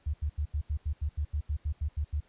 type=tone bursts; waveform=sine; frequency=73.9 Hz; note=D2; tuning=11 cents sharp; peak=-27 dBFS; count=14; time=0.06-2.205 s; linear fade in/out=10 ms; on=78 ms; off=81 ms; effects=pink hiss -66 dBFS RMS until 2.28 s + resampled to 8000 Hz